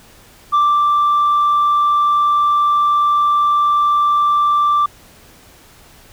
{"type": "tone with ADSR envelope", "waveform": "sine", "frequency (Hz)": 1174.7, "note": "D6", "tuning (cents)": 0, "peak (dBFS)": -7, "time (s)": [0.52, 4.86], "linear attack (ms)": 24, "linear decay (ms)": 250, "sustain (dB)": -2, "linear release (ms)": 5, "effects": ["tanh soft clip ceiling -9 dBFS", "pink hiss -45 dBFS RMS until 6.12 s"]}